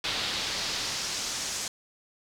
brown noise with band-pass filter sweep, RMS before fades -32 dBFS, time 0.04-1.68 s, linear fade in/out 2 ms, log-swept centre 3800 to 6800 Hz, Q 1.8, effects none

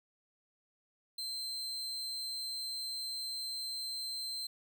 40% pulse tone, 4115 Hz, C8, 30 cents flat, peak -36 dBFS, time 1.18-4.47 s, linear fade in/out 5 ms, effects none

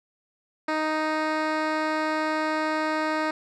10% pulse tone with low-pass filter, 311.1 Hz, D#4, in tune, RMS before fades -26 dBFS, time 0.68-3.31 s, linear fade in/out 5 ms, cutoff 3900 Hz, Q 0.56, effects none

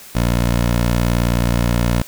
15% pulse tone, 59 Hz, A#1, 22 cents sharp, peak -8 dBFS, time 0.15-2.02 s, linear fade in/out 5 ms, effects white hiss -39 dBFS RMS until 2.07 s

